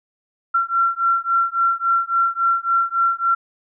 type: beating tone pair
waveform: sine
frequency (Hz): 1361 / 1364.6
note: F6 / F6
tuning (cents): -45 / -41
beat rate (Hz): 3.6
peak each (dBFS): -19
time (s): 0.54-3.35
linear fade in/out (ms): 10
effects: none